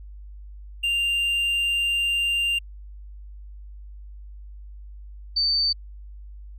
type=tone pair in turn; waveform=triangle / sine; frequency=2789 / 4574 Hz; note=F7 / D8; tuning=-3 / -47 cents; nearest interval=major sixth; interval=856 cents; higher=second; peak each=-19 dBFS; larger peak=neither; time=0.83-2.59 / 5.36-5.73 s; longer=first; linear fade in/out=10 ms; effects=added 50 Hz sine -38 dBFS peak until 6.58 s